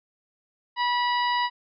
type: harmonic tone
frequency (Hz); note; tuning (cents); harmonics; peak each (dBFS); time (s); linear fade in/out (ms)
974; B5; -24; 1 / 2 / 3 / 4 / 5; -23 / -29 / -33 / -35 / -37; 0.76-1.5; 50
effects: none